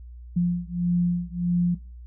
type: beating tone pair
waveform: sine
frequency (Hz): 174.61 / 176.21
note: F3 / F3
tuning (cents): 0 / +16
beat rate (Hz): 1.6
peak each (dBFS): -24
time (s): 0.36-1.75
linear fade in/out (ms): 10
effects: noise-tail reverb RT60 0.3 s tail -19 dB re dry + added 60 Hz sine -39 dBFS peak until 2.06 s